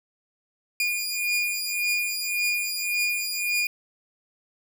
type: beating tone pair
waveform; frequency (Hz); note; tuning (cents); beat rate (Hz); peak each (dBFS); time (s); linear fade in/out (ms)
sawtooth; 2430 / 2431.8; D#7 / D#7; -42 / -40; 1.8; -23 / -25; 0.8-3.67; 2
effects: none